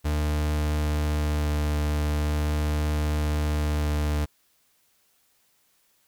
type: tone with vibrato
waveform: 40% pulse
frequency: 75 Hz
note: D2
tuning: 37 cents sharp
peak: -22 dBFS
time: 0.04-4.26 s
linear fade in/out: 20 ms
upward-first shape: sine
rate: 0.42 Hz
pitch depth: 8 cents each way
effects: white hiss -66 dBFS RMS until 6.07 s